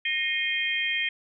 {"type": "tone cluster", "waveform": "sine", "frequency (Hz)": [1854, 2137, 2475, 3177], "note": ["A#6", "C7", "D#7", "G7"], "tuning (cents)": [-10, 36, -10, 23], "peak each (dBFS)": -30, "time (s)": [0.05, 1.09], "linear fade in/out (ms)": 5, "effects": []}